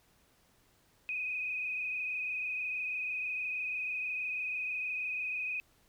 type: tone with frequency modulation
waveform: sine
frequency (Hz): 2500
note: D#7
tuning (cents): +8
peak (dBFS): -33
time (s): 1.09-5.6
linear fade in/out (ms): 0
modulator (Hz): 26.2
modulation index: 2.2
effects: pink hiss -68 dBFS RMS until 5.88 s